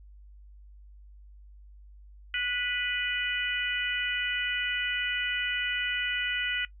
harmonic tone with a mistuned harmonic, 493.9 Hz, B4, in tune, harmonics 3 / 4 / 5 / 6, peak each -33 / -33 / -33 / -33 dBFS, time 2.34-6.65 s, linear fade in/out 2 ms, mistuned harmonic 3, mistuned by -17 cents, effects noise-tail reverb RT60 0.1 s tail -19 dB re dry + added 50 Hz sine -48 dBFS peak until 6.8 s

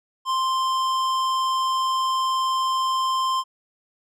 sine tone with hard clipping, 1046.5 Hz, C6, in tune, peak -22 dBFS, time 0.25-3.44 s, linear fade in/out 50 ms, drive 13 dB, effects none

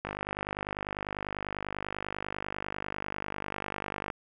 click train, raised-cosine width 0.5 ms, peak -18 dBFS, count 204, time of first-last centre 0.05-4.102 s, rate 50.1 Hz, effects none

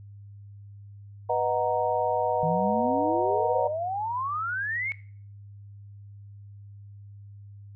sine chord, B major seventh, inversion none, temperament equal, 493.9 / 622.3 / 740 / 932.3 Hz, B4 / D#5 / F#5 / A#5, 0 / 0 / 0 / 0 cents, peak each -28 dBFS, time 1.29-3.68 s, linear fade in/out 10 ms
sine exponential sweep, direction up, 155 to 2237 Hz, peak -27 dBFS, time 2.43-4.92 s, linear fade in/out 0 ms
effects noise-tail reverb RT60 0.5 s tail -19 dB re dry + added 101 Hz sine -43 dBFS peak until 7.75 s

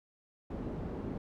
white low-pass noise, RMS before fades -39 dBFS, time 0.5-1.18 s, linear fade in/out 5 ms, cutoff 320 Hz, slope 12 dB/octave, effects none

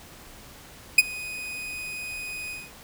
40% pulse tone with ADSR envelope, 2495 Hz, D#7, 4 cents sharp, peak -8 dBFS, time 0.98-2.71 s, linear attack 5 ms, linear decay 30 ms, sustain -24 dB, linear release 200 ms, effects pink hiss -47 dBFS RMS until 2.83 s

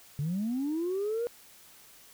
sine linear sweep, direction up, 136.7 to 484 Hz, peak -27 dBFS, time 0.19-1.27 s, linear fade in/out 0 ms, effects tanh soft clip ceiling -25 dBFS + white hiss -55 dBFS RMS until 2.13 s

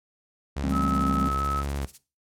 sawtooth tone with vibrato, 69.3 Hz, C#2, in tune, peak -24 dBFS, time 0.56-1.86 s, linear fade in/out 10 ms, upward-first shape square, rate 1.2 Hz, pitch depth 26 cents each way
triangle chord, A minor seventh, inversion second, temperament equal with one note detuned, 164.81 / 196 / 220 / 268.1 Hz, E3 / G3 / A3 / C4, 0 / 0 / 0 / +42 cents, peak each -31 / -28 / -31 / -26 dBFS, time 0.64-1.28 s, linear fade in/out 0 ms
violet noise with tremolo, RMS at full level -38 dBFS, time 0.69-1.98 s, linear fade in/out 0 ms, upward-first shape sine, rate 16 Hz, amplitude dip 90%
sine tone, 1291 Hz, E6, 37 cents flat, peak -26 dBFS, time 0.71-1.64 s, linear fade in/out 50 ms
effects noise-tail reverb RT60 0.3 s tail -17 dB re dry + low-pass 9000 Hz 12 dB/octave

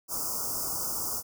white band-stop noise, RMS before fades -32 dBFS, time 0.08-1.23 s, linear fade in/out 50 ms, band 1400 to 4900 Hz, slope 96 dB/octave, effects none

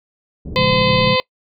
pink low-pass noise, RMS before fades -29 dBFS, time 0.45-1.11 s, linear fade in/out 5 ms, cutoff 420 Hz, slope 24 dB/octave
harmonic tone, 512 Hz, C5, 38 cents flat, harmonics 1 / 2 / 4 / 5 / 6 / 7 / 8 / 9, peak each -17 / -20 / -23 / -24 / -25 / -25 / -26 / -27 dBFS, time 0.56-1.2 s, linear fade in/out 0 ms
sine chord, Bb minor seventh, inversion none, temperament just, 116.54 / 139.85 / 174.81 / 209.8 Hz, Bb2 / Db3 / F3 / Ab3, 0 / +16 / +2 / +18 cents, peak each -23 dBFS, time 0.56-1.16 s, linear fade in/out 10 ms
effects noise-tail reverb RT60 0.1 s tail -23 dB re dry

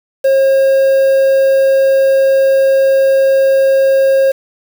triangle tone with quantisation, 539 Hz, C#5, 49 cents flat, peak -5 dBFS, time 0.24-4.32 s, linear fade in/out 10 ms, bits 5, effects none

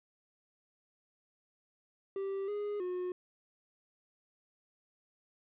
triangle tone with pitch steps, 390.8 / 413.2 / 361.8 Hz, G4 / G#4 / F#4, -5 / -9 / -39 cents, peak -32 dBFS, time 2.16-3.12 s, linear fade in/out 2 ms, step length 320 ms, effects resampled to 8000 Hz + 12-bit

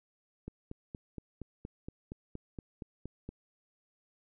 click train, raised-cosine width 3 ms, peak -28 dBFS, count 13, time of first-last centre 0.48-3.29 s, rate 4.27 Hz, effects none

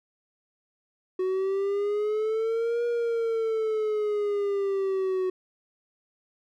triangle exponential two-way sweep, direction up then down, 369.5 to 476.7 to 369.5 Hz, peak -22 dBFS, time 1.19-5.3 s, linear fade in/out 5 ms, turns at 2.85 s, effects none

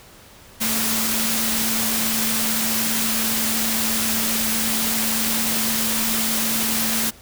sine tone in noise, 223 Hz, A3, 23 cents sharp, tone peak -27 dBFS, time 0.6-7.11 s, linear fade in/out 20 ms, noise white, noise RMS -22 dBFS, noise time 0.6-7.11 s, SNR -8 dB, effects pink hiss -46 dBFS RMS until 7.21 s

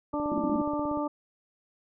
harmonic tone, 295.2 Hz, D4, 9 cents sharp, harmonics 1 / 2 / 3 / 4, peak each -30 / -33 / -35 / -36 dBFS, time 0.13-1.08 s, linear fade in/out 10 ms
click train, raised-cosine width 2 ms, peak -27 dBFS, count 15, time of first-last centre 0.14-0.973 s, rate 16.8 Hz
white band-pass noise, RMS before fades -31 dBFS, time 0.31-0.62 s, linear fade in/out 10 ms, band 190 to 330 Hz, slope 96 dB/octave
effects none

